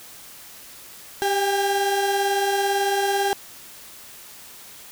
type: tone pair together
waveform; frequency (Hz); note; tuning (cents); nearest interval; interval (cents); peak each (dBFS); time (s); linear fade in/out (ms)
35% pulse; 394 / 806; G4 / G5; +9 / +48; octave; 1239; -21; 1.22-3.33; 0
effects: white hiss -43 dBFS RMS until 4.91 s